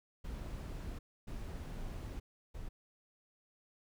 brown noise bursts at uneven times, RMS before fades -43 dBFS, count 3, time 0.24-0.99 / 1.27-2.2 / 2.54-2.69 s, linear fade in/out 10 ms, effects none

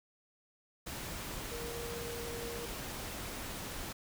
sine tone in noise, 470.3 Hz, A#4, 15 cents sharp, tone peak -42 dBFS, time 1.51-2.66 s, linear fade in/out 10 ms, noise pink, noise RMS -42 dBFS, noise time 0.86-3.93 s, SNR -3 dB, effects none

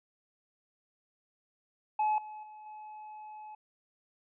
triangle tone with level steps, 854 Hz, G#5, 48 cents sharp, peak -24 / -40 / -45 / -42 dBFS, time 1.99-3.55 s, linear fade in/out 5 ms, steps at 2.18 / 2.43 / 2.66 s, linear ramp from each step 2 ms, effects resampled to 8000 Hz

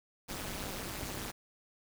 pink noise with amplitude modulation, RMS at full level -36 dBFS, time 0.28-1.32 s, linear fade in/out 20 ms, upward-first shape sine, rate 204 Hz, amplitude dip 100%, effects none

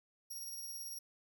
15% pulse tone with tremolo, 5620 Hz, F8, 10 cents sharp, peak -36 dBFS, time 0.3-0.99 s, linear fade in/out 10 ms, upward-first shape triangle, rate 18 Hz, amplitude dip 35%, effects none

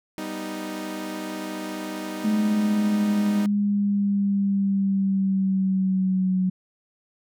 sawtooth chord, G augmented, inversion none, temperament equal, 196 / 246.9 / 311.1 Hz, G3 / B3 / D#4, 0 / 0 / 0 cents, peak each -31 / -34 / -28 dBFS, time 0.18-3.46 s, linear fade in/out 0 ms
sine exponential sweep, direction down, 213.9 to 185 Hz, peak -19 dBFS, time 2.24-6.5 s, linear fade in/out 10 ms
effects none

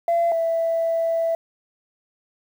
sine tone pair in turn, 680 / 661.4 Hz, F5 / E5, -46 / +6 cents, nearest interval unison, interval 48 cents, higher first, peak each -15 / -18 dBFS, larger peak first, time 0.08-0.32 / 0.32-1.35 s, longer second, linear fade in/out 2 ms, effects tanh soft clip ceiling -14 dBFS + 8-bit

